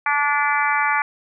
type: harmonic tone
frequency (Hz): 290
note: D4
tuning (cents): -22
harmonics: 3 / 4 / 5 / 6 / 7 / 8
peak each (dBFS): -22 / -23 / -24 / -25 / -25 / -26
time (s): 0.06-1.02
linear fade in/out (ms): 2
effects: none